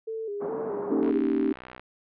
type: tone with vibrato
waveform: sine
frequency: 426 Hz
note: G#4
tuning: 44 cents sharp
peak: -30 dBFS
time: 0.07-1.21 s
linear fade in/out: 10 ms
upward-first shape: square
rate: 2.4 Hz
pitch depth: 77 cents each way
type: band-pass noise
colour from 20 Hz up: pink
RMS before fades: -36 dBFS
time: 0.4-1.11 s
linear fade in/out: 20 ms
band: 200 to 1100 Hz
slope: 24 dB/octave
type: chord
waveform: sine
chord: Eb dominant seventh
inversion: second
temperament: equal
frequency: 233.1 / 277.2 / 311.1 / 392 Hz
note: Bb3 / Db4 / Eb4 / G4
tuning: 0 / 0 / 0 / 0 cents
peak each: -30 / -26 / -27 / -28 dBFS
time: 0.9-1.53 s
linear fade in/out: 10 ms
type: click train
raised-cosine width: 0.3 ms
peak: -23 dBFS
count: 49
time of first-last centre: 1.03-1.796 s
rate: 62.7 Hz
effects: low-pass 2000 Hz 12 dB/octave